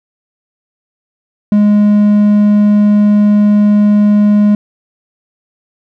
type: tone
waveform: triangle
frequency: 207.6 Hz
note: G#3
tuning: in tune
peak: -3 dBFS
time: 1.52-4.55 s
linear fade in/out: 2 ms
effects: none